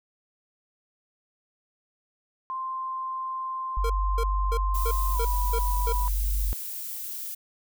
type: tone with pitch glide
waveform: sine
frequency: 1046.5 to 982.1 Hz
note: C6 to B5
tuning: 0 to -10 cents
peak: -29 dBFS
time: 2.5-6.08 s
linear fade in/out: 0 ms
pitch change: -110 cents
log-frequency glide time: 5.13-5.18 s
type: tone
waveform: sine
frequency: 48.44 Hz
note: G1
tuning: 20 cents flat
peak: -23 dBFS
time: 3.77-6.53 s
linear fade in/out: 0 ms
type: tone bursts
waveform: square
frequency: 461 Hz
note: A#4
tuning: 19 cents flat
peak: -29 dBFS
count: 7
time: 3.84-5.926 s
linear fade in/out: 5 ms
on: 58 ms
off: 280 ms
type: noise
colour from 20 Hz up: violet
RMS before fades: -35 dBFS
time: 4.74-7.35 s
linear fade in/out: 10 ms
effects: none